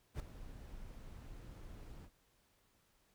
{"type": "noise with ADSR envelope", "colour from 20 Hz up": "brown", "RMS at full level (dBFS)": -37, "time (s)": [0.14, 2.1], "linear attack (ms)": 58, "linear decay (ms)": 6, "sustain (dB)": -14, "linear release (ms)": 61, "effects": ["pink hiss -74 dBFS RMS until 3.14 s"]}